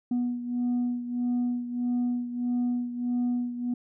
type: beating tone pair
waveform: sine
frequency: 243.8 / 245.4 Hz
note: B3 / B3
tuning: -22 / -11 cents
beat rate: 1.6 Hz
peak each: -25 / -30 dBFS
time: 0.11-3.74 s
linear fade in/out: 5 ms
effects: tanh soft clip ceiling -22 dBFS